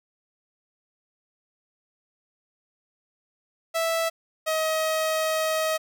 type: tone pair in turn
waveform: sawtooth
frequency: 658 / 632.8 Hz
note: E5 / D#5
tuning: -3 / +29 cents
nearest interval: minor second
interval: 68 cents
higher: first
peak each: -19 / -19 dBFS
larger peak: neither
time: 3.74-4.1 / 4.46-5.78 s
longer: second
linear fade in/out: 20 ms
effects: none